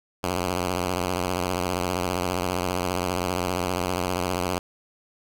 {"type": "tone with vibrato", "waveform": "5% pulse", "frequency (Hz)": 90.3, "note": "F#2", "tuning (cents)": -42, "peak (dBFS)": -13, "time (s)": [0.23, 4.59], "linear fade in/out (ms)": 10, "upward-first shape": "triangle", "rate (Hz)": 15, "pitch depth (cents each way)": 110, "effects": []}